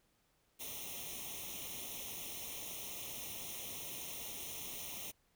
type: noise with comb filter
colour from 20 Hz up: white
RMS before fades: -45 dBFS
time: 0.59-5.12 s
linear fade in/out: 20 ms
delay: 0.32 ms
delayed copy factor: +0.9
effects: pink hiss -75 dBFS RMS until 5.35 s